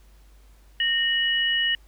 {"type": "tone pair together", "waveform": "sine", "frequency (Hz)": [1843.9, 2927], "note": ["A#6", "F#7"], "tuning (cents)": [-19, -19], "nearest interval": "minor sixth", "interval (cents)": 800, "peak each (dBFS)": [-24, -22], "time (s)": [0.8, 1.75], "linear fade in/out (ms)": 2, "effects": ["added 50 Hz sine -50 dBFS peak until 1.87 s", "pink hiss -61 dBFS RMS until 1.87 s"]}